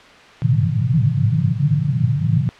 white band-pass noise, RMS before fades -17 dBFS, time 0.42-2.49 s, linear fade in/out 0 ms, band 100 to 170 Hz, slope 96 dB/octave, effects white hiss -43 dBFS RMS until 2.59 s + low-pass 3000 Hz 12 dB/octave

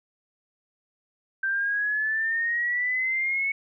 sine exponential sweep, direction up, 1562 to 2217 Hz, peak -23 dBFS, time 1.43-3.52 s, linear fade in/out 5 ms, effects none

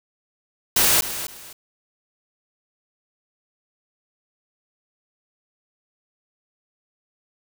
white noise with echo, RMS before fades -17 dBFS, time 0.76-1.01 s, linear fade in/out 5 ms, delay 260 ms, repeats 2, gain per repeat -12 dB, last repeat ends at 1.53 s, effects none

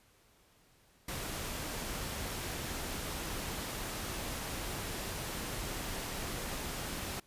pink noise, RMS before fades -39 dBFS, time 1.08-7.2 s, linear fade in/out 5 ms, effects pink hiss -66 dBFS RMS until 7.26 s + resampled to 32000 Hz

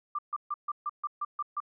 sine tone bursts, 1185 Hz, D6, 15 cents sharp, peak -29 dBFS, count 9, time 0.15-1.603 s, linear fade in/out 5 ms, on 37 ms, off 140 ms, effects none

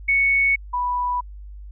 sine tone pair in turn, 2217 / 985.5 Hz, C#7 / B5, 0 / -4 cents, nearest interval octave + major second, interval 1404 cents, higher first, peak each -15 / -20 dBFS, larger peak first, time 0.08-0.56 / 0.73-1.21 s, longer neither, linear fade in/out 10 ms, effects added 50 Hz sine -35 dBFS peak until 1.71 s

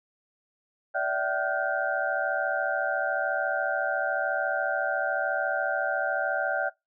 sine tone cluster, 584 / 658 / 764 / 1427 / 1548 Hz, D5 / E5 / G5 / F6 / G6, -10 / -3 / -45 / +37 / -22 cents, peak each -31 dBFS, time 0.94-6.7 s, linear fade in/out 20 ms, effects noise-tail reverb RT60 0.2 s tail -24 dB re dry

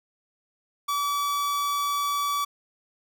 45% pulse tone, 1148 Hz, D6, 40 cents flat, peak -24 dBFS, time 0.88-2.45 s, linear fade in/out 10 ms, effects none

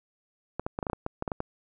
clicks, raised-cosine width 1 ms, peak -16 dBFS, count 12, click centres 0.596 / 0.665 / 0.789 / 0.828 / 0.868 / 0.899 / 0.932 / 1.064 / 1.224 / 1.278 / 1.318 / 1.404 s, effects none

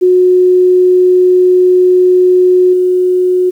sine tone with level steps, 364.6 Hz, F#4, 25 cents flat, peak -4 / -7 dBFS, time 0.01-3.51 s, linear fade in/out 20 ms, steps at 2.73 s, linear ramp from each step 5 ms, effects 7-bit

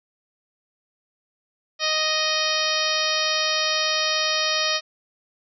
harmonic tone, 622.3 Hz, D#5, in tune, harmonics 1 / 2 / 3 / 4 / 5 / 6 / 7 / 8 / 9, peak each -29 / -29 / -29 / -29 / -29 / -29 / -29 / -29 / -29 dBFS, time 1.79-4.81 s, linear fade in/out 50 ms, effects none

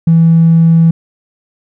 triangle tone with tanh clipping, 164.81 Hz, E3, in tune, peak -3 dBFS, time 0.07-0.91 s, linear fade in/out 5 ms, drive 1 dB, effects none

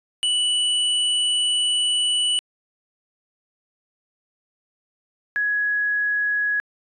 square / sine tone pair in turn, 2960 / 1674.2 Hz, F#7 / G#6, 0 / +13 cents, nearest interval minor seventh, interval 987 cents, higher first, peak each -19 dBFS, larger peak neither, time 0.23-2.39 / 5.36-6.6 s, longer first, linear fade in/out 0 ms, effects resampled to 24000 Hz

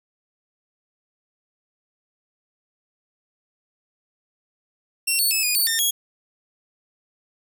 10% pulse tone with pitch steps, 2725 / 4430 / 2598 / 2462 / 4507 / 1815 / 3321 Hz, F7 / C#8 / E7 / D#7 / C#8 / A#6 / G#7, -43 / -2 / -26 / -19 / +28 / -47 / -1 cents, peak -11 dBFS, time 5.07-5.91 s, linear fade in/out 10 ms, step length 120 ms, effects none

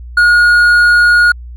triangle tone with hard clipping, 1439 Hz, F#6, 49 cents flat, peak -6 dBFS, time 0.17-1.32 s, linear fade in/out 5 ms, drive 7 dB, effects added 60 Hz sine -26 dBFS peak until 1.56 s

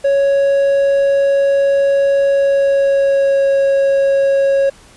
triangle tone with pitch glide, 555 to 549.3 Hz, C#5 to C#5, +2 to -16 cents, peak -8 dBFS, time 0.04-4.7 s, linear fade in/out 10 ms, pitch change -18 cents, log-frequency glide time 2.29-3.56 s, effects pink hiss -44 dBFS RMS until 4.96 s + resampled to 24000 Hz

